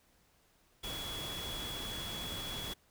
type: tone in noise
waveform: sine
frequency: 3366 Hz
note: G#7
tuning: 23 cents sharp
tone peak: -41 dBFS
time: 0.83-2.74 s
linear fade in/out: 10 ms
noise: pink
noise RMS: -43 dBFS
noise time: 0.83-2.74 s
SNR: -1 dB
effects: pink hiss -69 dBFS RMS until 2.9 s